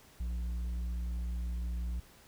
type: tone with tanh clipping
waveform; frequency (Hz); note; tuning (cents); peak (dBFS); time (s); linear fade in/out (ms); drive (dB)
sine; 59.4; A#1; +33; -34; 0.2-2; 5; 6
effects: pink hiss -59 dBFS RMS until 2.27 s